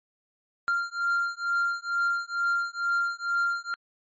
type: beating tone pair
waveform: triangle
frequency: 1389 / 1391.2 Hz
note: F6 / F6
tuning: -10 / -7 cents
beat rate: 2.2 Hz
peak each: -26 dBFS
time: 0.68-3.74 s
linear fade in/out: 0 ms
effects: MP3 32 kbps